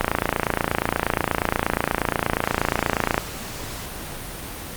click train, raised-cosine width 0.5 ms, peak -3 dBFS, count 91, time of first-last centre 0.01-3.179 s, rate 28.4 Hz, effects pink hiss -33 dBFS RMS until 4.76 s + Opus 32 kbps

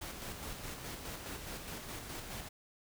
pink noise with tremolo, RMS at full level -43 dBFS, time 0.01-2.49 s, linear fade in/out 10 ms, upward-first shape square, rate 4.8 Hz, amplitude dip 35%, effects none

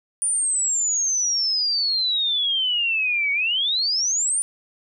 sine exponential two-way sweep, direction down then up, 9440 to 2225 to 9440 Hz, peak -19 dBFS, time 0.22-4.42 s, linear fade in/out 0 ms, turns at 3.32 s, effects none

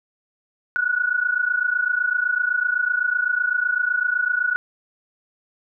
sine tone pair together, 1452.1 / 1480 Hz, F#6 / F#6, -33 / 0 cents, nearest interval unison, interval 33 cents, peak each -22 / -21 dBFS, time 0.76-4.56 s, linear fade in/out 0 ms, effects none

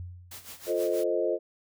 sine tone with exponential decay, 89 Hz, F2, 33 cents sharp, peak -34 dBFS, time 0-0.69 s, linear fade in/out 0 ms, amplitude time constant 150 ms
white noise with tremolo, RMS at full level -42 dBFS, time 0.31-1.04 s, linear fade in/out 5 ms, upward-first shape sine, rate 6.3 Hz, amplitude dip 75%
sine chord, F dominant seventh, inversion none, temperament equal, 349.2 / 440 / 523.3 / 622.3 Hz, F4 / A4 / C5 / Eb5, 0 / 0 / 0 / 0 cents, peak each -30 dBFS, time 0.66-1.39 s, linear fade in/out 50 ms
effects none

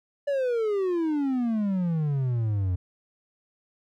triangle exponential sweep, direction down, 581 to 87.8 Hz, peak -21 dBFS, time 0.27-2.76 s, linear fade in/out 10 ms, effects none

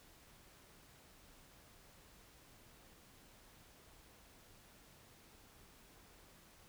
silence, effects pink hiss -63 dBFS RMS until 6.68 s

